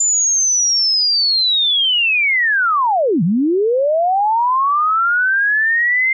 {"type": "linear two-way sweep", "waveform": "sine", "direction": "down then up", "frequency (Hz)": [7160, 152.7, 2102], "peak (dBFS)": -12, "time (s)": [0, 6.13], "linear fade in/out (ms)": 5, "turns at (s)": 3.23, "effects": []}